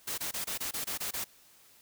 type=noise bursts; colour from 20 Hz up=white; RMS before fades=-35 dBFS; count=9; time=0.07-1.244 s; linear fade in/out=10 ms; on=110 ms; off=23 ms; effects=white hiss -60 dBFS RMS until 1.81 s